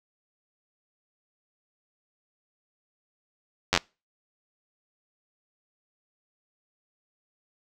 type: slowing click train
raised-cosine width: 0.2 ms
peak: -3 dBFS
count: 5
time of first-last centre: 3.73-3.775 s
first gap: 10 ms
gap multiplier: 1.08
effects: noise-tail reverb RT60 0.3 s tail -26 dB re dry